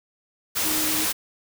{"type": "tone in noise", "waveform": "sine", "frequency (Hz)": 311.1, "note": "D#4", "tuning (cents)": 0, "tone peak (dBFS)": -30, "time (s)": [0.64, 1.06], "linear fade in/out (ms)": 20, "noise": "white", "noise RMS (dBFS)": -24, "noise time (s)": [0.55, 1.13], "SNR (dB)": -9, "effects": []}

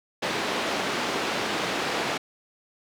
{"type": "band-pass noise", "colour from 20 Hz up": "pink", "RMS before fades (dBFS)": -28, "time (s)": [0.22, 2.18], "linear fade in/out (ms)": 10, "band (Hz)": [280, 4200], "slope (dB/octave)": 12, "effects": []}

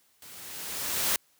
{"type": "noise with level ramp", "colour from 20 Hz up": "white", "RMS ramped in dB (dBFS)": [-48, -25], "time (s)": [0.22, 1.16], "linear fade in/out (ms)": 2, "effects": ["white hiss -66 dBFS RMS until 1.39 s", "high-pass 60 Hz 12 dB/octave"]}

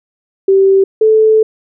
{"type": "tone pair in turn", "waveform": "sine", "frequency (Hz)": [387.6, 436.8], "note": ["G4", "A4"], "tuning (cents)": [-20, -13], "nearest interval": "major second", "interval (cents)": 207, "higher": "second", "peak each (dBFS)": -5, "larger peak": "neither", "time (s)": [[0.48, 0.84], [1.01, 1.43]], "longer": "second", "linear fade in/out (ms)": 5, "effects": []}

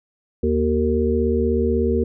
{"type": "harmonic tone with a mistuned harmonic", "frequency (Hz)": 76.3, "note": "D#2", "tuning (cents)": -33, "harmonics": [1, 3, 5, 6], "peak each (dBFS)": [-22, -22, -22, -22], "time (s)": [0.43, 2.04], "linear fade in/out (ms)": 5, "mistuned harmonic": 3, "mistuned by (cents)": 45, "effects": []}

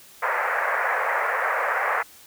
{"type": "band-pass noise", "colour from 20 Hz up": "white", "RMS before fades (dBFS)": -24, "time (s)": [0.22, 2.03], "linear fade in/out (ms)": 10, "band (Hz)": [490, 2000], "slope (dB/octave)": 48, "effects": ["white hiss -49 dBFS RMS until 2.26 s"]}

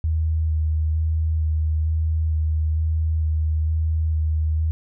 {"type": "tone with vibrato", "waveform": "sine", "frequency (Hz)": 78.8, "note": "D#2", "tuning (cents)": 23, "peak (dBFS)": -18, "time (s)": [0.04, 4.71], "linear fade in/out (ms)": 0, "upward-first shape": "square", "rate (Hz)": 1.1, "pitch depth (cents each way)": 14, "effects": []}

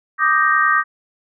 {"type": "chord", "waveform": "sine", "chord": "Eb major seventh", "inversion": "third", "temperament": "equal", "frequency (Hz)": [1174.7, 1244.5, 1568, 1864.7], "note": ["D6", "Eb6", "G6", "Bb6"], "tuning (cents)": [0, 0, 0, 0], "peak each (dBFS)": -18, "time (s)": [0.18, 0.84], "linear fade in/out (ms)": 50, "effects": []}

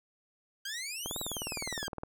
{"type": "exponential two-way sweep", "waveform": "15% pulse", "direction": "up then down", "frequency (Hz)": [1558, 3951, 1558], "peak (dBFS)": -30, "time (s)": [0.65, 1.88], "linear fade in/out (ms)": 5, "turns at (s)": 1.2}
{"type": "click train", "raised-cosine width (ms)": 1, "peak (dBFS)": -24, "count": 20, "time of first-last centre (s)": [1.06, 2.034], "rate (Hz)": 19.5}
{"effects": []}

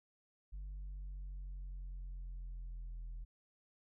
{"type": "exponential sweep", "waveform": "sine", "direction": "down", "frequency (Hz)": [49, 41.2], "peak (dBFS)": -40, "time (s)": [0.52, 3.25], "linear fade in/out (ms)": 20, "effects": ["tanh soft clip ceiling -42 dBFS"]}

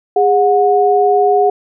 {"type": "tone pair together", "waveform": "sine", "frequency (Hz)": [409.1, 729], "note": ["G#4", "F#5"], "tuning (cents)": [-26, -26], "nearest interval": "minor seventh", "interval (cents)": 1000, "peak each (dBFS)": -11, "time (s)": [0.16, 1.5], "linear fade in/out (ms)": 5, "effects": []}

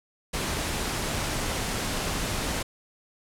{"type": "noise", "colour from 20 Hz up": "pink", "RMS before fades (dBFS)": -29, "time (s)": [0.33, 2.63], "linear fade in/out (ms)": 10, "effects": ["low-pass 11000 Hz 12 dB/octave"]}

